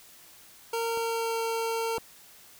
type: tone with pitch glide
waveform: 25% pulse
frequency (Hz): 460 to 455.2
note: A#4 to A#4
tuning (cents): -23 to -41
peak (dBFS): -24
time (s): 0.73-1.98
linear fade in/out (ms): 5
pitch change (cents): -18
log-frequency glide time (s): 0.86-1.41
type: clicks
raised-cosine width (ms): 1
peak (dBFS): -29 / -22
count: 2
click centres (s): 0.974 / 1.982
effects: white hiss -53 dBFS RMS until 2.59 s